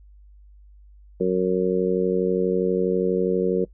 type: harmonic tone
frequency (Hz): 92.3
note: F#2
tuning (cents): -4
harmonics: 2 / 3 / 4 / 5 / 6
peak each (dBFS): -25 / -31 / -23 / -22 / -31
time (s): 1.2-3.65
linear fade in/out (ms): 10
effects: noise-tail reverb RT60 0.1 s tail -22 dB re dry + added 50 Hz sine -46 dBFS peak until 3.73 s